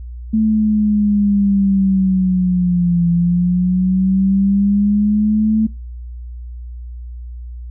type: linear two-way sweep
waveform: sine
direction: down then up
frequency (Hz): 220 to 170.7 to 220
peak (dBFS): -11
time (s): 0.33-5.67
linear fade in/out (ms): 10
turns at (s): 3.09
effects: noise-tail reverb RT60 0.2 s tail -23 dB re dry + added 60 Hz sine -27 dBFS peak until 7.7 s